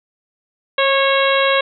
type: harmonic tone with a mistuned harmonic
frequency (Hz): 548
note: C#5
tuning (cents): -20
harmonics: 1 / 2 / 3 / 4 / 5 / 6 / 7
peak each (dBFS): -16 / -19 / -21 / -22 / -23 / -24 / -24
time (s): 0.78-1.61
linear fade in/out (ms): 5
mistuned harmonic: 1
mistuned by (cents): -15
effects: none